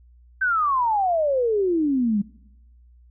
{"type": "exponential sweep", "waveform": "sine", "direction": "down", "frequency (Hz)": [1568, 196], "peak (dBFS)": -18, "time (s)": [0.41, 2.22], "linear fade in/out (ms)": 10, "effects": ["noise-tail reverb RT60 1.0 s tail -25 dB re dry", "added 60 Hz sine -49 dBFS peak until 3.1 s"]}